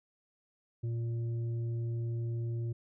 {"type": "tone with frequency modulation", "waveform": "sine", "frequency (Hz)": 116.54, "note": "A#2", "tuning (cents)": 0, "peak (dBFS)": -33, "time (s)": [0.83, 2.73], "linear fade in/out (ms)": 10, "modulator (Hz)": 233, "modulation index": 0.58, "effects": []}